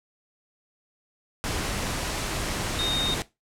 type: tone in noise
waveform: sine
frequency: 3700 Hz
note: A#7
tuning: 14 cents flat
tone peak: -25 dBFS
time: 2.79-3.14 s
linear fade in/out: 0 ms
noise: pink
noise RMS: -29 dBFS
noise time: 1.44-3.22 s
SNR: +1 dB
effects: noise-tail reverb RT60 0.2 s tail -17 dB re dry + low-pass 10000 Hz 12 dB/octave